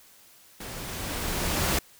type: noise with level ramp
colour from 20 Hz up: pink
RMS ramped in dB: -39 to -24 dBFS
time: 0.6-1.79 s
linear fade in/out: 5 ms
effects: white hiss -55 dBFS RMS until 1.99 s